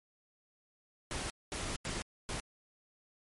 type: noise bursts at uneven times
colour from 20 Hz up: pink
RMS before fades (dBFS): -38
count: 4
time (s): 1.11-1.3 / 1.52-1.76 / 1.85-2.02 / 2.29-2.4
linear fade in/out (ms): 0
effects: MP3 48 kbps